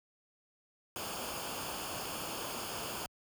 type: noise with comb filter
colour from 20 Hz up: pink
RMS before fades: -40 dBFS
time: 0.96-3.06 s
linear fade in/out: 0 ms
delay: 0.51 ms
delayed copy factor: -0.65
effects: high-pass 60 Hz 12 dB/octave